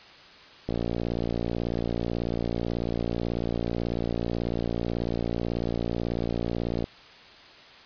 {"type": "click train", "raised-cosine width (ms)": 2, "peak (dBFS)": -15, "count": 359, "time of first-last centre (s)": [0.69, 6.841], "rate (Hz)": 58.2, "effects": ["white hiss -49 dBFS RMS until 7.85 s", "resampled to 11025 Hz"]}